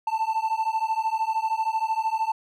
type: beating tone pair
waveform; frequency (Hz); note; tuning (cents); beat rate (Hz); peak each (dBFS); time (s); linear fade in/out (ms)
triangle; 880 / 893; A5 / A5; 0 / +25; 13; -24; 0.07-2.32; 5
effects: none